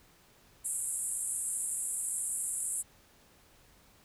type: band-pass noise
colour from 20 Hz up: pink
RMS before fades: -35 dBFS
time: 0.64-2.83 s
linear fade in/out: 20 ms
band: 7700 to 11000 Hz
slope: 96 dB/octave
effects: pink hiss -62 dBFS RMS until 4.04 s